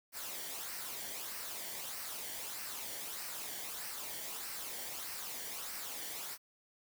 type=noise with flanger; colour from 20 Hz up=white; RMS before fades=-43 dBFS; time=0.12-6.38 s; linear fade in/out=50 ms; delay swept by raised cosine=0.28 to 0.79 ms; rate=1.6 Hz; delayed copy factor=-0.5; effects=none